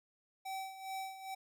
square tone with tremolo, 768 Hz, G5, 36 cents flat, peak -39 dBFS, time 0.45-1.35 s, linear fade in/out 10 ms, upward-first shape sine, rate 2.4 Hz, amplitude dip 70%, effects none

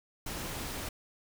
pink noise with amplitude modulation, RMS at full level -37 dBFS, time 0.26-0.89 s, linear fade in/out 5 ms, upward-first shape sine, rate 297 Hz, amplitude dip 30%, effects none

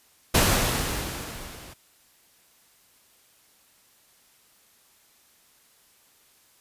pink noise with level ramp, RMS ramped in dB -18 to -45 dBFS, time 0.34-1.74 s, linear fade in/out 10 ms, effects white hiss -60 dBFS RMS until 6.6 s + resampled to 32000 Hz

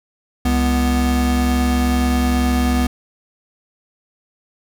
square tone pair together, 68 / 246.2 Hz, C#2 / B3, -33 / -5 cents, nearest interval octave + minor seventh, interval 2228 cents, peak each -18 dBFS, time 0.45-2.87 s, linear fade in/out 5 ms, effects none

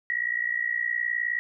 sine tone with amplitude modulation, 1915 Hz, A#6, 46 cents sharp, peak -21 dBFS, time 0.1-1.39 s, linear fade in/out 0 ms, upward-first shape sine, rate 59.3 Hz, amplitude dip 85%, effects none

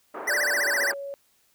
pink band-pass noise, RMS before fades -36 dBFS, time 0.14-0.94 s, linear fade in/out 5 ms, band 360 to 1500 Hz, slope 24 dB/octave
square tone with vibrato, 1737 Hz, A6, 23 cents flat, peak -23 dBFS, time 0.27-0.92 s, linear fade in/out 10 ms, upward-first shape sine, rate 15 Hz, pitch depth 260 cents each way
sine tone with pitch glide, 587.3 to 558.5 Hz, D5 to C#5, 0 to +13 cents, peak -32 dBFS, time 0.29-1.14 s, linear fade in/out 0 ms, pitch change -87 cents, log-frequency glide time 0.42-0.97 s
effects white hiss -65 dBFS RMS until 1.54 s

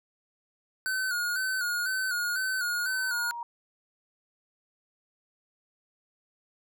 square tone with vibrato, 1480 Hz, F#6, in tune, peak -28 dBFS, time 0.86-3.31 s, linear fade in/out 0 ms, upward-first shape square, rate 2 Hz, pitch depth 52 cents each way
sine tone with exponential growth, 944 Hz, A#5, 22 cents sharp, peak -32 dBFS, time 2.51-3.43 s, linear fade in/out 2 ms, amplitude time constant 200 ms
effects none

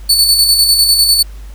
sawtooth tone with tremolo, 4475 Hz, C#8, 16 cents sharp, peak -3 dBFS, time 0.09-1.23 s, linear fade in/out 10 ms, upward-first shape square, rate 10 Hz, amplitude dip 40%, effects added 50 Hz sine -27 dBFS peak until 1.54 s + pink hiss -44 dBFS RMS until 1.54 s

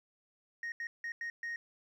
sine tone bursts at uneven times, 1864.7 Hz, A#6, in tune, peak -34 dBFS, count 5, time 0.63-0.72 / 0.8-0.87 / 1.04-1.12 / 1.21-1.3 / 1.43-1.56 s, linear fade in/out 2 ms, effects tanh soft clip ceiling -35 dBFS + 12-bit

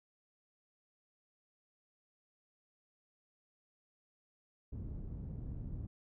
pink low-pass noise, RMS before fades -43 dBFS, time 4.72-5.87 s, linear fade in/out 10 ms, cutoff 180 Hz, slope 12 dB/octave, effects none

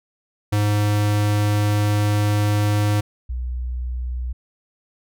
square / sine tone pair in turn, 104.1 / 61.68 Hz, G#2 / B1, +5 / -2 cents, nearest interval major sixth, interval 907 cents, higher first, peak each -17 / -23 dBFS, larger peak first, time 0.52-3.01 / 3.29-4.33 s, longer first, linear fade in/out 10 ms, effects none

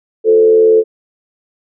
sine tone with frequency modulation, 440 Hz, A4, in tune, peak -5 dBFS, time 0.24-0.84 s, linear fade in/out 50 ms, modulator 81.9 Hz, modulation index 0.48, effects none

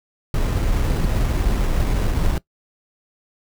brown noise with sample-and-hold, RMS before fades -19 dBFS, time 0.34-2.38 s, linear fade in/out 2 ms, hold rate 4410 Hz, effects noise-tail reverb RT60 0.1 s tail -20 dB re dry

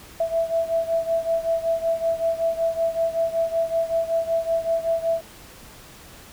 sine beating tone pair, 660 / 665.3 Hz, E5 / E5, +2 / +16 cents, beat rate 5.3 Hz, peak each -22 / -25 dBFS, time 0.2-5.21 s, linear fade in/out 5 ms, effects pink hiss -45 dBFS RMS until 6.32 s

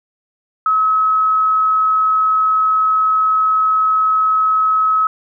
sine tone, 1284 Hz, E6, 46 cents flat, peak -11 dBFS, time 0.66-5.07 s, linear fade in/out 2 ms, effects none

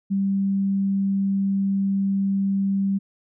sine tone, 196 Hz, G3, in tune, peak -19 dBFS, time 0.1-2.99 s, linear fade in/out 20 ms, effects none

